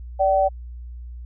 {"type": "tone pair together", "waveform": "sine", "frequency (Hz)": [583.2, 765], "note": ["D5", "G5"], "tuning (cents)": [-12, -42], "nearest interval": "perfect fourth", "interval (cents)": 470, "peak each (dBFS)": -18, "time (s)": [0.19, 0.49], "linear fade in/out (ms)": 20, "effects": ["added 60 Hz sine -33 dBFS peak until 1.25 s"]}